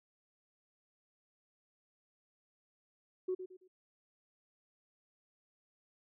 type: tone with echo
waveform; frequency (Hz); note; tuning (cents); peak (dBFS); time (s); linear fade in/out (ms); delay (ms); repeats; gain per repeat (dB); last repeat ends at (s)
sine; 370; F#4; 0; -31; 3.28-3.35; 10; 110; 3; -10; 3.68
effects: tanh soft clip ceiling -27 dBFS